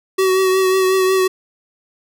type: tone with vibrato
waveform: square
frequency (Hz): 377.3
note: F#4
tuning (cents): +34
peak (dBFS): -13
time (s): 0.18-1.28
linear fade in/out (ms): 10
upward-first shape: triangle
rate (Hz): 5.5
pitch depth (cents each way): 28
effects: none